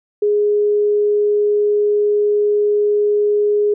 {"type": "tone", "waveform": "sine", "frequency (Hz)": 415.3, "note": "G#4", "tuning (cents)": 0, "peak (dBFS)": -12, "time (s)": [0.22, 3.74], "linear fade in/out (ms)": 5, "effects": []}